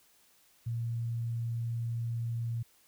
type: tone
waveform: sine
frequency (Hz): 116.54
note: A#2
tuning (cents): 0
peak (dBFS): -31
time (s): 0.66-2.63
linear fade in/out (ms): 10
effects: white hiss -65 dBFS RMS until 2.87 s